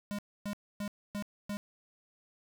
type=tone bursts; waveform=square; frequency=204.7 Hz; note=G#3; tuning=25 cents flat; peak=-35 dBFS; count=5; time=0.11-1.57 s; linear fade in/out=0 ms; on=76 ms; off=270 ms; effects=none